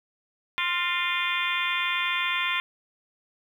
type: harmonic tone with a mistuned harmonic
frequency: 349.2 Hz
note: F4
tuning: in tune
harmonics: 3 / 4 / 5 / 6 / 7 / 8 / 9 / 10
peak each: -31 / -34 / -34 / -30 / -30 / -37 / -36 / -33 dBFS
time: 0.58-2.6 s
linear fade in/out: 0 ms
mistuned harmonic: 5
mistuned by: +48 cents
effects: 9-bit